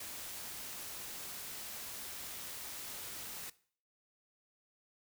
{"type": "noise", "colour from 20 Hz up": "white", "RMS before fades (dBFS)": -45, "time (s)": [0, 3.5], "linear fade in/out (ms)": 5, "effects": ["noise-tail reverb RT60 0.5 s tail -19 dB re dry"]}